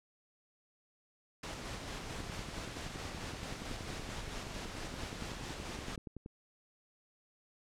pink noise with tremolo, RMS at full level -42 dBFS, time 1.43-5.96 s, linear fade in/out 5 ms, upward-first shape square, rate 4.5 Hz, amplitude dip 25%
click train, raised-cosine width 3 ms, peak -32 dBFS, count 45, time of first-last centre 2.11-6.261 s, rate 10.6 Hz
effects low-pass 7000 Hz 12 dB/octave

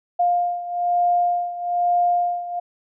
sine beating tone pair, 704 / 705.1 Hz, F5 / F5, +14 / +16 cents, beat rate 1.1 Hz, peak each -19 / -23 dBFS, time 0.19-2.6 s, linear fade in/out 10 ms, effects none

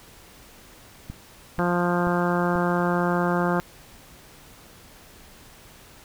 click train, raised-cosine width 5 ms, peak -22 dBFS, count 4, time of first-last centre 1.1-2.556 s, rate 2.06 Hz
harmonic tone, 175.6 Hz, F3, 10 cents sharp, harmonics 1 / 2 / 3 / 4 / 5 / 6 / 7 / 8 / 9, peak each -24 / -27 / -29 / -30 / -31 / -32 / -32 / -33 / -34 dBFS, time 1.59-3.6 s, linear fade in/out 0 ms
effects pink hiss -49 dBFS RMS until 6.04 s

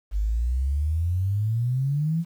sine exponential sweep, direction up, 49 to 171.7 Hz, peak -21 dBFS, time 0.11-2.25 s, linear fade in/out 50 ms, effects 9-bit

